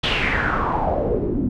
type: noise with low-pass filter sweep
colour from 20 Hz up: pink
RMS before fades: -21 dBFS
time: 0.03-1.49 s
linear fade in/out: 10 ms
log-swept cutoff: 3400 to 250 Hz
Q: 4.3
effects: none